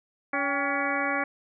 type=harmonic tone with a mistuned harmonic; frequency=282.1 Hz; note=C#4; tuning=30 cents sharp; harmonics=1 / 2 / 3 / 4 / 5 / 6 / 7 / 8; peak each=-33 / -33 / -33 / -33 / -33 / -33 / -33 / -33 dBFS; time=0.33-1.24 s; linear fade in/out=5 ms; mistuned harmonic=3; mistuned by=-100 cents; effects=none